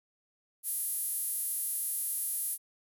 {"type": "tone with high-pass filter", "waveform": "sawtooth", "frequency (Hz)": 408.5, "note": "G#4", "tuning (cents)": -29, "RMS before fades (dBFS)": -34, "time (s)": [0.63, 2.58], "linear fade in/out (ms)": 50, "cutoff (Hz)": 11000, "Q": 5.5, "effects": []}